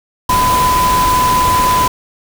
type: tone in noise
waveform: sine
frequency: 1004 Hz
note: B5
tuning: 28 cents sharp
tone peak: -10 dBFS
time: 0.29-1.88 s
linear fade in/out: 5 ms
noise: pink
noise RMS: -18 dBFS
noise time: 0.29-1.88 s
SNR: +5 dB
effects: none